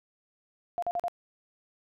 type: tone bursts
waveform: sine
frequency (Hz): 698.5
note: F5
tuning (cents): 0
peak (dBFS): -27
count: 4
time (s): 0.78-1.082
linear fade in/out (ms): 0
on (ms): 44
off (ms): 42
effects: none